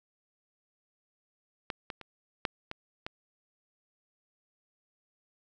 clicks, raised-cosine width 0.3 ms, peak -17 / -21 / -28 / -12 / -21 / -20 dBFS, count 6, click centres 1.702 / 1.902 / 2.013 / 2.452 / 2.714 / 3.065 s, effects none

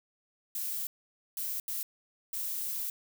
violet noise bursts at uneven times, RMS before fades -35 dBFS, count 4, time 0.55-0.87 / 1.37-1.6 / 1.68-1.83 / 2.33-2.9 s, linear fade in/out 2 ms, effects none

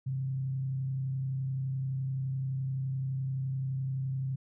sine tone with frequency modulation, 132.8 Hz, C3, 26 cents sharp, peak -30 dBFS, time 0.06-4.36 s, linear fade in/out 10 ms, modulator 31.7 Hz, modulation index 0.27, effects none

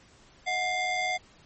square ring-modulated tone, 686 Hz, F5, 31 cents flat, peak -24 dBFS, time 0.46-1.18 s, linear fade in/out 20 ms, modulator 1420 Hz, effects pink hiss -57 dBFS RMS until 1.45 s + MP3 32 kbps

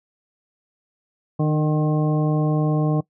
harmonic tone with a mistuned harmonic, 153.1 Hz, D#3, 28 cents flat, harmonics 1 / 2 / 3 / 4 / 5 / 7, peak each -18 / -24 / -28 / -30 / -32 / -35 dBFS, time 1.39-3.01 s, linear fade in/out 10 ms, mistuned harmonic 2, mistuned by -19 cents, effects noise-tail reverb RT60 0.1 s tail -21 dB re dry

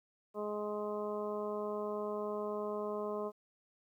harmonic tone, 209.2 Hz, G#3, 13 cents sharp, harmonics 1 / 2 / 3 / 4 / 5 / 6, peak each -44 / -38 / -41 / -51 / -44 / -51 dBFS, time 0.34-3.32 s, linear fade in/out 50 ms, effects 12-bit

